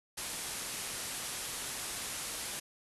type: low-pass noise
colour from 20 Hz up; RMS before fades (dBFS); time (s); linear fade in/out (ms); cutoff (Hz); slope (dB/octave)
white; -40; 0.17-2.6; 10; 12000; 96
effects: none